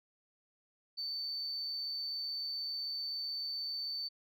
sine tone with amplitude modulation, 4538 Hz, C#8, 40 cents sharp, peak -33 dBFS, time 0.97-4.09 s, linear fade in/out 20 ms, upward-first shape sine, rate 147 Hz, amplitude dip 40%, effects tanh soft clip ceiling -32 dBFS

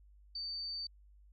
sine tone, 4585 Hz, D8, 42 cents flat, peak -38 dBFS, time 0.35-0.87 s, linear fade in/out 5 ms, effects added 50 Hz sine -58 dBFS peak until 1.32 s

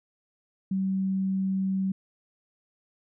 sine tone, 191.3 Hz, G3, 42 cents flat, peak -24 dBFS, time 0.71-1.92 s, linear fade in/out 5 ms, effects none

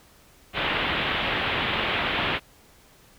white low-pass noise, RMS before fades -26 dBFS, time 0.53-2.4 s, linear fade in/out 50 ms, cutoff 3400 Hz, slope 48 dB/octave, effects pink hiss -55 dBFS RMS until 3.18 s

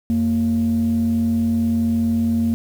sine tone pair together, 89.55 / 230 Hz, F2 / A#3, +44 / -23 cents, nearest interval octave + major third, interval 1633 cents, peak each -23 / -15 dBFS, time 0.1-2.54 s, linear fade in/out 0 ms, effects tanh soft clip ceiling -12 dBFS + 7-bit

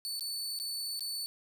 sawtooth tone with dropouts, 4483 Hz, C#8, 19 cents sharp, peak -32 dBFS, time 0.05-1.26 s, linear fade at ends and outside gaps 0 ms, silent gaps 0.195-0.208 / 0.589-0.599 / 0.994-1.007 s, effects none

